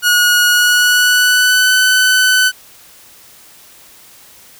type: tone with pitch glide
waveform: sawtooth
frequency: 1450 to 1507.2 Hz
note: F#6 to F#6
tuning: -35 to +32 cents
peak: -5 dBFS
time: 0.02-2.52 s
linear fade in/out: 50 ms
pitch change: +67 cents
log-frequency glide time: 0.49-1.73 s
effects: white hiss -42 dBFS RMS until 4.59 s